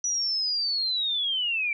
sine linear sweep, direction down, 5900 to 2302 Hz, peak -24 dBFS, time 0.04-1.73 s, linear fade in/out 2 ms, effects none

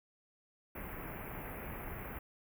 pink band-stop noise, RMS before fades -44 dBFS, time 0.75-2.19 s, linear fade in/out 5 ms, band 2500 to 12000 Hz, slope 48 dB/octave, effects none

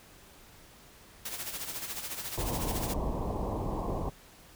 white noise with tremolo, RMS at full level -36 dBFS, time 1.25-2.94 s, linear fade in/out 5 ms, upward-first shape sine, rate 14 Hz, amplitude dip 60%
pink low-pass noise, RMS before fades -33 dBFS, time 2.37-4.1 s, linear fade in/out 10 ms, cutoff 1100 Hz, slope 96 dB/octave
effects pink hiss -55 dBFS RMS until 4.55 s

